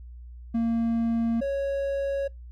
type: tone pair in turn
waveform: triangle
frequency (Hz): 230.2 / 553.4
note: A#3 / C#5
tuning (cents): -22 / -3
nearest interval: octave + minor third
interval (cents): 1519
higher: second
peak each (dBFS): -20 / -23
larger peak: first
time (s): 0.54-1.41 / 1.41-2.28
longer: neither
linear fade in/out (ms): 10
effects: noise-tail reverb RT60 0.2 s tail -26 dB re dry + added 60 Hz sine -40 dBFS peak until 2.51 s